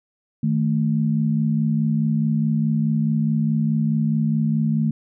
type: tone pair together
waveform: sine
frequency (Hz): 155.56 / 220.3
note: D#3 / A3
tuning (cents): 0 / +2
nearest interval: tritone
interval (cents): 602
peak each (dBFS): -20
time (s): 0.43-4.91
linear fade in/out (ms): 5
effects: none